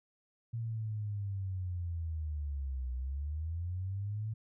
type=linear two-way sweep; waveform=sine; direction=down then up; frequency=116.54 to 61.74 to 111.2 Hz; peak=-34 dBFS; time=0.53-4.34 s; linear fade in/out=10 ms; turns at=2.93 s; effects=none